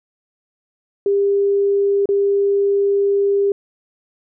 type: tone with dropouts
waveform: sine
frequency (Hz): 400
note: G4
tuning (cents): +35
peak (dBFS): -13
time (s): 1.06-3.52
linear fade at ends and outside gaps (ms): 2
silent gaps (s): 2.057-2.089
effects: none